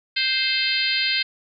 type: harmonic tone with a mistuned harmonic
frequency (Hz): 523.3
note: C5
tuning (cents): 0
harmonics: 3 / 4 / 5 / 6 / 7 / 8 / 9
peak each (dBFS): -30 / -26 / -27 / -27 / -29 / -25 / -29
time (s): 0.16-1.23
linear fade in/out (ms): 10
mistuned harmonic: 9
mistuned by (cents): +29
effects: none